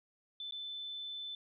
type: tone with dropouts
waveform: sine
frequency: 3520 Hz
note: A7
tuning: in tune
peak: -40 dBFS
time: 0.4-1.35 s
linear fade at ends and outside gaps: 2 ms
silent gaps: 0.51-0.522 s
effects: none